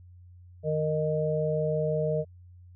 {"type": "harmonic tone", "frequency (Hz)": 154.3, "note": "D#3", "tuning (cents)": -14, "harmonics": [1, 3, 4], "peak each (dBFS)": [-29, -29, -29], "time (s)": [0.63, 2.25], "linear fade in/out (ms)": 50, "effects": ["added 89 Hz sine -48 dBFS peak until 2.75 s"]}